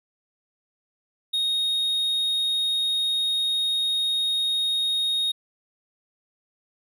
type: tone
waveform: triangle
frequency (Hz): 3729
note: A#7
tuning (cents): 0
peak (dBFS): -20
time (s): 1.33-5.32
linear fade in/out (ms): 10
effects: none